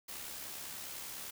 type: noise with amplitude modulation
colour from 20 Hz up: white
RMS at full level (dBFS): -43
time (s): 0.08-1.31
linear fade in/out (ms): 10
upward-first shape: sine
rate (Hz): 70.1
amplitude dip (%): 35
effects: none